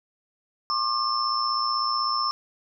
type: tone cluster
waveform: sine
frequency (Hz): 1080 / 1196 / 5310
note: C#6 / D6 / E8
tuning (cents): -45 / +31 / +12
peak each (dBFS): -27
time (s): 0.7-2.31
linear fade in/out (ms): 0
effects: none